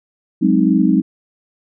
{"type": "chord", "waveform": "sine", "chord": "Ab dominant seventh", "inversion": "third", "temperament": "equal", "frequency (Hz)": [185, 207.7, 261.6, 311.1], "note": ["Gb3", "Ab3", "C4", "Eb4"], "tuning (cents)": [0, 0, 0, 0], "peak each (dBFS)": -16, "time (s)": [0.41, 1.02], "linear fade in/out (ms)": 20, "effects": []}